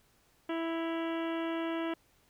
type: harmonic tone with a mistuned harmonic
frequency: 329.6 Hz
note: E4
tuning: in tune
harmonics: 1 / 2 / 3 / 4 / 5 / 6 / 7 / 8 / 9 / 10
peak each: -33 / -39 / -43 / -45 / -47 / -49 / -50 / -51 / -52 / -53 dBFS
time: 0.49-1.94 s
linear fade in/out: 5 ms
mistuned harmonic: 8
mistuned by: +71 cents
effects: pink hiss -68 dBFS RMS until 2.29 s